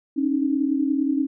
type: tone cluster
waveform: sine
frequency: 272.2 / 298.8 / 309.4 Hz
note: C#4 / D4 / D#4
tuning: -31 / +30 / -10 cents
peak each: -21 / -30 / -24 dBFS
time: 0.16-1.27 s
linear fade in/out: 20 ms
effects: none